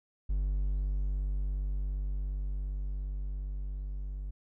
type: tone with level ramp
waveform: triangle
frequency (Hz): 48.65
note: G1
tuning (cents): -12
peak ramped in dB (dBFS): -25 to -33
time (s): 0.29-4.31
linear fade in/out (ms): 10
effects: none